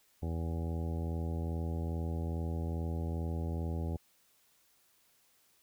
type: harmonic tone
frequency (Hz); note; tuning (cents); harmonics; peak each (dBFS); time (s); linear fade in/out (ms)
82.41; E2; 0; 1 / 2 / 3 / 4 / 5 / 6 / 7 / 9 / 10; -34 / -40 / -44 / -46 / -48 / -50 / -51 / -53 / -54; 0.22-3.97; 10
effects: white hiss -69 dBFS RMS until 5.62 s

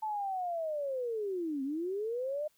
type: linear two-way sweep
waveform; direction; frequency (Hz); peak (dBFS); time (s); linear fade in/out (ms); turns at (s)
sine; down then up; 880 to 261.6 to 616; -32; 0.02-2.48; 10; 1.63
effects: white hiss -71 dBFS RMS until 2.57 s

